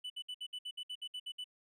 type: tone bursts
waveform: triangle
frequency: 2983 Hz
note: F#7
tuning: 13 cents sharp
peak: -38 dBFS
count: 12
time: 0.04-1.443 s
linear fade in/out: 10 ms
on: 61 ms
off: 61 ms
effects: none